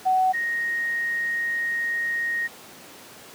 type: tone pair in turn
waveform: sine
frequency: 749 / 1868.4 Hz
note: F#5 / A#6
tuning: +21 / +3 cents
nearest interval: octave + major third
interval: 1582 cents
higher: second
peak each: -17 / -23 dBFS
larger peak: first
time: 0.05-0.33 / 0.33-2.48 s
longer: second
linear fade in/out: 20 ms
effects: pink hiss -44 dBFS RMS until 3.34 s + high-pass 200 Hz 12 dB/octave